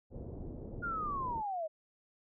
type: low-pass noise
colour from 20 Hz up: pink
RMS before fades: -44 dBFS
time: 0.1-1.43 s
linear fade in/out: 50 ms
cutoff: 540 Hz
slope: 24 dB/octave
type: linear sweep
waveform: sine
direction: down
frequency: 1433 to 610 Hz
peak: -34 dBFS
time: 0.82-1.68 s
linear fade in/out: 20 ms
effects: none